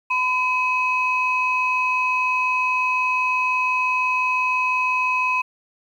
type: tone pair together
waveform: sine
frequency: 1008.2 / 2546 Hz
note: B5 / D#7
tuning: +35 / +39 cents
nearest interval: octave + major third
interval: 1604 cents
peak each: -20 dBFS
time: 0.1-5.42 s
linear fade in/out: 10 ms
effects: tanh soft clip ceiling -11 dBFS + 9-bit